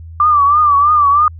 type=tone with vibrato; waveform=sine; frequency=1174 Hz; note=D6; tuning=1 cent flat; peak=-7 dBFS; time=0.2-1.28 s; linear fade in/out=2 ms; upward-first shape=triangle; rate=3.1 Hz; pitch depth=96 cents each way; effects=added 82 Hz sine -29 dBFS peak until 1.39 s

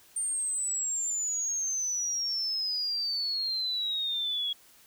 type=exponential sweep; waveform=sine; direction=down; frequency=8870 to 3320 Hz; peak=-28 dBFS; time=0.16-4.53 s; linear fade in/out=5 ms; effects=white hiss -58 dBFS RMS until 4.86 s

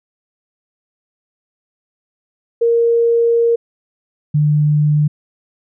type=tone pair in turn; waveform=sine; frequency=466.2 / 149.41 Hz; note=A#4 / D3; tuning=0 / +30 cents; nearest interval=octave + minor sixth; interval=1970 cents; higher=first; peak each=-10 dBFS; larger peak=neither; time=2.61-3.56 / 4.34-5.08 s; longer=first; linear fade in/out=10 ms; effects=none

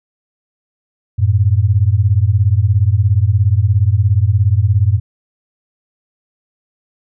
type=beating tone pair; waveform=sine; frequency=92.5 / 109.5 Hz; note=F#2 / A2; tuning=0 / -8 cents; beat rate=17 Hz; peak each=-12 dBFS; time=1.18-5 s; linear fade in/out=20 ms; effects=none

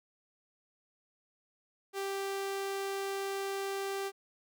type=tone; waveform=sawtooth; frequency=392.4 Hz; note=G4; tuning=2 cents sharp; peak=-30 dBFS; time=1.93-4.12 s; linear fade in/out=50 ms; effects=none

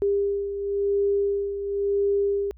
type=beating tone pair; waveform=sine; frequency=401.1 / 402.06 Hz; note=G4 / G4; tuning=+40 / +44 cents; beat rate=0.96 Hz; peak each=-22 / -29 dBFS; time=0.02-2.51 s; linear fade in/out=0 ms; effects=added 60 Hz sine -46 dBFS peak until 2.57 s

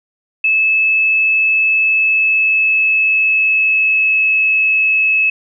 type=tone with pitch glide; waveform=sine; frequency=2607 to 2590 Hz; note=E7 to E7; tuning=-20 to -31 cents; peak=-10 dBFS; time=0.44-5.3 s; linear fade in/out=5 ms; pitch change=-11 cents; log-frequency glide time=1.84-4.17 s; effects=none

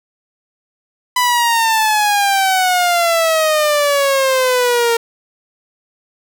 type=exponential sweep; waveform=sawtooth; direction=down; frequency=1000 to 460.3 Hz; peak=-8 dBFS; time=1.16-4.97 s; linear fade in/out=5 ms; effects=none

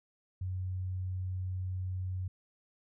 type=tone; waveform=sine; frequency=92.5 Hz; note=F#2; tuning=in tune; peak=-33 dBFS; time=0.41-2.28 s; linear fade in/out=5 ms; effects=none

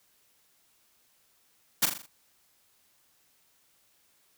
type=noise with echo; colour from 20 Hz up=white; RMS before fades=-22 dBFS; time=1.82-1.86 s; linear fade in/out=10 ms; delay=41 ms; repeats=5; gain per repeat=-6 dB; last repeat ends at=2.065 s; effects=white hiss -67 dBFS RMS until 4.37 s

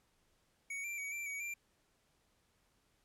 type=tone with pitch steps; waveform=square; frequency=2236 / 2357 / 2256 / 2350 / 2256 / 2367 Hz; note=C#7 / D7 / C#7 / D7 / C#7 / D7; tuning=+14 / +6 / +30 / +1 / +30 / +13 cents; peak=-40 dBFS; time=0.7-1.54 s; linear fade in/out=5 ms; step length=140 ms; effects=pink hiss -75 dBFS RMS until 3.04 s + low-pass 12000 Hz 12 dB/octave

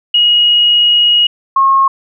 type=tone pair in turn; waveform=sine; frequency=2891 / 1082.9 Hz; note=F#7 / C#6; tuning=-41 / -41 cents; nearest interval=octave + perfect fourth; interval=1700 cents; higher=first; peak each=-6 dBFS; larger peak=neither; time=0.14-1.27 / 1.56-1.88 s; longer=first; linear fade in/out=5 ms; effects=none

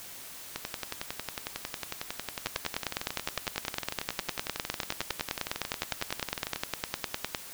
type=two click trains; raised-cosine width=0.2 ms; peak=-11 / -15 dBFS; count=49 / 67; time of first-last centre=2.46-7.348 / 0.56-6.56 s; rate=9.82 / 11 Hz; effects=white hiss -45 dBFS RMS until 7.53 s

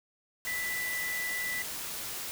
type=tone in noise; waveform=sine; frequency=1982 Hz; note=B6; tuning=6 cents sharp; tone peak=-32 dBFS; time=0.47-1.62 s; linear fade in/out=0 ms; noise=white; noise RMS=-38 dBFS; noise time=0.45-2.31 s; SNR=+3 dB; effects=none

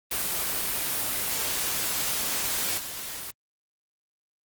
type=noise with level steps; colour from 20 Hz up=white; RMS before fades=-28 / -36 dBFS; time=0.11-3.31 s; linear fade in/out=5 ms; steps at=2.77 s; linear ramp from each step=20 ms; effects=Opus 24 kbps

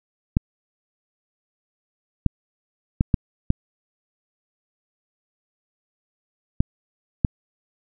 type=clicks; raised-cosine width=5 ms; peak=-4 dBFS; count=7; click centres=0.369 / 2.263 / 3.009 / 3.142 / 3.504 / 6.605 / 7.248 s; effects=none

